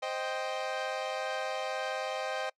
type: chord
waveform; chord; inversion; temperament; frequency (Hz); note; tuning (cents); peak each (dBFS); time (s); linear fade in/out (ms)
sawtooth; C minor; none; equal; 523.3 / 622.3 / 784; C5 / Eb5 / G5; 0 / 0 / 0; -33; 0.02-2.5; 10
effects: noise-tail reverb RT60 0.1 s tail -24 dB re dry + low-pass 5000 Hz 12 dB/octave